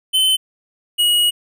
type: tone pair in turn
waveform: square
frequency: 3058 / 2901 Hz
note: G7 / F#7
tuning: -44 / -35 cents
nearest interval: minor second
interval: 91 cents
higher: first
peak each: -13 / -13 dBFS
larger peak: neither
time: 0.13-0.37 / 0.98-1.31 s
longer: second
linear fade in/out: 20 ms
effects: none